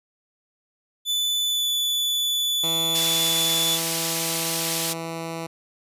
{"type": "tone with pitch glide", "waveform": "40% pulse", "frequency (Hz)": [3492, 3468], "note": ["A7", "A7"], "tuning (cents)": [-14, -26], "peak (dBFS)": -20, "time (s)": [1.05, 3.79], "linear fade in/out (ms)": 50, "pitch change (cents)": -12, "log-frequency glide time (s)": [1.45, 1.7]}
{"type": "tone", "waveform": "10% pulse", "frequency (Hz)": 164.81, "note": "E3", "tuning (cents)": 0, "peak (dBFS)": -21, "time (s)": [2.63, 5.47], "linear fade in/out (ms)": 10}
{"type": "high-pass noise", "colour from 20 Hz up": "pink", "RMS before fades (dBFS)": -26, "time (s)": [2.94, 4.94], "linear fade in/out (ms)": 20, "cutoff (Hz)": 3200, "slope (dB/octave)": 12}
{"effects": ["resampled to 32000 Hz"]}